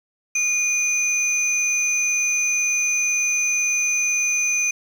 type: tone pair together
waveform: sine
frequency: 2438 / 6136 Hz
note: D#7 / G8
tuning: -36 / -38 cents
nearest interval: octave + major third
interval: 1598 cents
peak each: -20 dBFS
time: 0.35-4.71 s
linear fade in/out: 5 ms
effects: tanh soft clip ceiling -12 dBFS + 7-bit